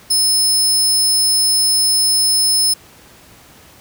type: tone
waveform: 25% pulse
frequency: 5220 Hz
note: E8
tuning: 18 cents flat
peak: -7 dBFS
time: 0.1-2.74 s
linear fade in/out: 10 ms
effects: pink hiss -44 dBFS RMS until 3.8 s + high-pass 60 Hz 12 dB/octave